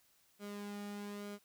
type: tone with flanger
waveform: sawtooth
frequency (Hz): 204.5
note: G#3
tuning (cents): -26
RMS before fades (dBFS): -45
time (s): 0.39-1.39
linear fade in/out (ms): 50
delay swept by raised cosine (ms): 1.1 to 1.92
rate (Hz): 1.1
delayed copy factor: -0.5
effects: white hiss -71 dBFS RMS until 1.44 s